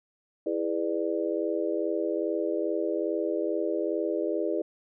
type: chord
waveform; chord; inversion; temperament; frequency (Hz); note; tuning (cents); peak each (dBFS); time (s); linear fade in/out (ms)
sine; E dominant seventh; none; just; 329.6 / 412 / 494.4 / 593.3; E4 / G#4 / B4 / D5; 0 / -14 / +2 / +18; -30 / -31 / -33 / -32; 0.46-4.62; 5
effects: none